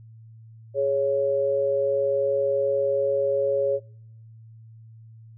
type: tone pair together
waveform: sine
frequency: 414.2 / 554.8 Hz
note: G#4 / C#5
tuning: -5 / +1 cents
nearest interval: perfect fourth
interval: 506 cents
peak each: -26 / -21 dBFS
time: 0.74-3.8 s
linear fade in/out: 50 ms
effects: noise-tail reverb RT60 0.8 s tail -26 dB re dry + added 112 Hz sine -44 dBFS peak until 5.37 s